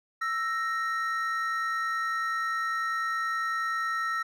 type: tone pair together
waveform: triangle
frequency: 1325 / 1864.7 Hz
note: E6 / A#6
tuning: +9 / 0 cents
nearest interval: tritone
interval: 591 cents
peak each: -27 / -30 dBFS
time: 0.21-4.23 s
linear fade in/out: 10 ms
effects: none